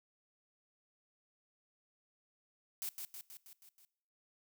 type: noise with echo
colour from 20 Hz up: blue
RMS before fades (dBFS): -40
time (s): 2.82-2.89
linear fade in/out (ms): 0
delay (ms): 160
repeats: 6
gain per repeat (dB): -4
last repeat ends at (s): 3.85
effects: noise-tail reverb RT60 0.7 s tail -21 dB re dry